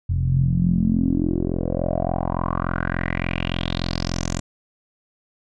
10% pulse tone with low-pass filter sweep, 43.47 Hz, F1, 7 cents flat, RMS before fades -22 dBFS, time 0.09-4.4 s, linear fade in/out 10 ms, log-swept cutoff 100 to 7300 Hz, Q 5.4, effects none

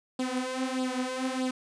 sawtooth tone with flanger, 257 Hz, C4, 31 cents flat, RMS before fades -31 dBFS, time 0.19-1.51 s, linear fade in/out 5 ms, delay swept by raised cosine 0.23 to 5.93 ms, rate 1.6 Hz, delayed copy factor +0.75, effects resampled to 22050 Hz + 9-bit

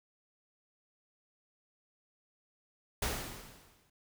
pink noise with exponential decay, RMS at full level -32 dBFS, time 3.02-3.9 s, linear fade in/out 5 ms, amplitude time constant 190 ms, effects none

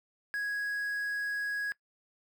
triangle tone with quantisation, 1661.2 Hz, G#6, in tune, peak -29 dBFS, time 0.34-1.72 s, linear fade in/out 0 ms, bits 9, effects noise-tail reverb RT60 0.1 s tail -21 dB re dry

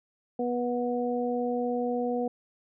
harmonic tone, 243.9 Hz, B3, 21 cents flat, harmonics 1 / 2 / 3, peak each -30 / -29 / -34 dBFS, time 0.39-2.28 s, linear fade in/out 5 ms, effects none

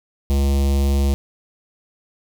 square tone with notch filter, 69.3 Hz, C#2, in tune, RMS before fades -17 dBFS, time 0.3-1.14 s, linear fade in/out 0 ms, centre 1500 Hz, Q 0.55, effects none

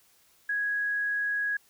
sine tone, 1661.2 Hz, G#6, in tune, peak -26 dBFS, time 0.49-1.57 s, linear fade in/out 5 ms, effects white hiss -63 dBFS RMS until 1.69 s

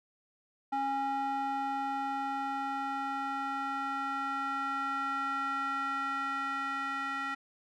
square tone with band-pass filter sweep, 273.4 Hz, C#4, 24 cents flat, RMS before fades -34 dBFS, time 0.72-7.35 s, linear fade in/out 10 ms, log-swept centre 920 to 1600 Hz, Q 3.6, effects none

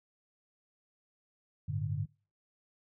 sine chord, G suspended second, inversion none, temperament just, 98 / 110.25 / 147 Hz, G2 / A2 / D3, 0 / +4 / +2 cents, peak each -36 / -37 / -35 dBFS, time 1.68-2.06 s, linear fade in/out 10 ms, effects noise-tail reverb RT60 0.4 s tail -26 dB re dry

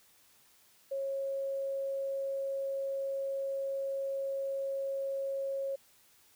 sine tone, 546 Hz, C#5, 26 cents flat, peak -32 dBFS, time 0.91-5.76 s, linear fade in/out 10 ms, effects white hiss -64 dBFS RMS until 6.35 s

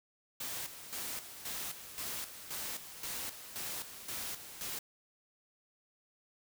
white noise with tremolo, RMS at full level -40 dBFS, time 0.4-4.79 s, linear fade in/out 5 ms, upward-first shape square, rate 1.9 Hz, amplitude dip 65%, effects none

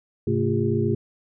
sine tone cluster, 104.3 / 132.8 / 224.7 / 349.7 / 405.3 Hz, G#2 / C3 / A3 / F4 / G#4, +8 / +26 / +37 / +2 / -42 cents, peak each -26 dBFS, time 0.27-0.95 s, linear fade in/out 5 ms, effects none

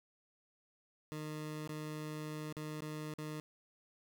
20% pulse tone with dropouts, 153.3 Hz, D#3, 25 cents flat, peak -36 dBFS, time 1.12-3.4 s, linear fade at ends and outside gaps 0 ms, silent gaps 1.675-1.692 / 2.526-2.568 / 2.806-2.82 / 3.138-3.185 s, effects none

